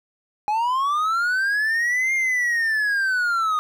triangle linear two-way sweep, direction up then down, 825 to 2129 to 1226 Hz, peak -17 dBFS, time 0.48-3.59 s, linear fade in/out 0 ms, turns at 2.14 s, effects none

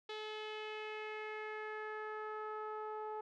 sawtooth tone with low-pass filter sweep, 429.6 Hz, A4, 41 cents flat, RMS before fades -44 dBFS, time 0.09-3.21 s, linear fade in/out 5 ms, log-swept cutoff 3600 to 1000 Hz, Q 2.9, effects none

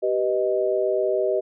sine chord, G augmented, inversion none, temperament equal with one note detuned, 387 / 493.9 / 622.3 Hz, G4 / B4 / D#5, -22 / 0 / 0 cents, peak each -23 / -26 / -23 dBFS, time 0.02-1.41 s, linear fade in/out 20 ms, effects none

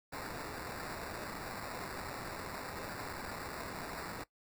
white noise with sample-and-hold, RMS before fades -43 dBFS, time 0.12-4.24 s, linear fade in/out 10 ms, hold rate 3150 Hz, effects noise-tail reverb RT60 0.1 s tail -19 dB re dry

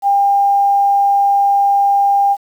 sine tone, 800 Hz, G5, 35 cents sharp, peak -9 dBFS, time 0.02-2.37 s, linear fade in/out 50 ms, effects 7-bit

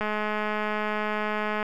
click train, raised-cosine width 0.5 ms, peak -14 dBFS, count 344, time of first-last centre 0.01-1.628 s, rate 212 Hz, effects 9-bit

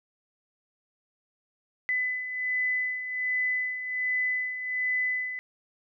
sine beating tone pair, 2005 / 2006.3 Hz, B6 / B6, +26 / +27 cents, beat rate 1.3 Hz, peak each -34 / -27 dBFS, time 1.89-5.39 s, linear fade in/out 0 ms, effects none

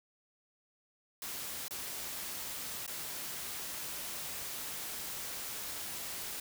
white noise with dropouts, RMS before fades -41 dBFS, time 1.22-6.4 s, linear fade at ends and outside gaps 2 ms, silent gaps 1.682-1.708 / 2.865-2.877 s, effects none

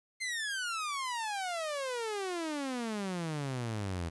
sawtooth exponential sweep, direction down, 2110 to 80.8 Hz, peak -30 dBFS, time 0.2-4.1 s, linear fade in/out 20 ms, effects resampled to 24000 Hz + 11-bit

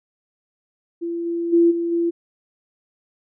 sine tone with level steps, 339.4 Hz, F4, 49 cents flat, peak -23 / -21 / -11 / -20 / -17 dBFS, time 1.01-2.11 s, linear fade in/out 20 ms, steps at 1.25 / 1.52 / 1.7 / 1.91 s, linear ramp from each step 20 ms, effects none

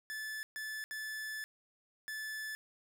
45% pulse tone bursts at uneven times, 1740 Hz, A6, 20 cents flat, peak -39 dBFS, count 4, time 0.1-0.43 / 0.56-0.84 / 0.91-1.44 / 2.08-2.55 s, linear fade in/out 0 ms, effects 12-bit

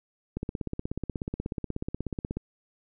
click train, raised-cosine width 3 ms, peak -18 dBFS, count 34, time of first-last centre 0.37-2.37 s, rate 16.5 Hz, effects none

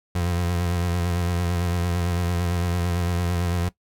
30% pulse tone with vibrato, 87.31 Hz, F2, in tune, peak -19 dBFS, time 0.15-3.69 s, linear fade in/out 5 ms, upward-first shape sine, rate 8.9 Hz, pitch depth 42 cents each way, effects noise-tail reverb RT60 0.1 s tail -18 dB re dry

